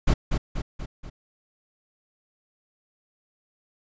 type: noise with echo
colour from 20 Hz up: brown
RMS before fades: -18 dBFS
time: 0.07-0.14 s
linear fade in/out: 10 ms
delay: 240 ms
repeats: 4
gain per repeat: -5 dB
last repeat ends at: 1.1 s
effects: resampled to 16000 Hz